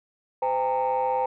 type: tone cluster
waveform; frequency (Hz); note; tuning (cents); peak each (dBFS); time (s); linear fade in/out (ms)
sine; 512 / 800 / 916; C5 / G5 / A#5; -38 / +35 / -31; -25; 0.42-1.26; 5
effects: tanh soft clip ceiling -17 dBFS